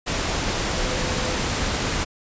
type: tone in noise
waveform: sine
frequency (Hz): 506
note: B4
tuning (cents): +42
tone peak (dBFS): -32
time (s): 0.67-1.37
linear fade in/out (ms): 20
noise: pink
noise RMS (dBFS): -24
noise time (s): 0.06-2.05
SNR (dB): -11
effects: resampled to 16000 Hz